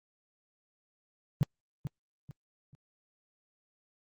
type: tone with echo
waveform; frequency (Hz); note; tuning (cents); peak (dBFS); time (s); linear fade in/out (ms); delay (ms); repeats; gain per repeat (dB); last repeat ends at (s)
sine; 141.5; C#3; +36; -21; 1.41-1.43; 0; 440; 3; -10; 2.75
effects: Opus 24 kbps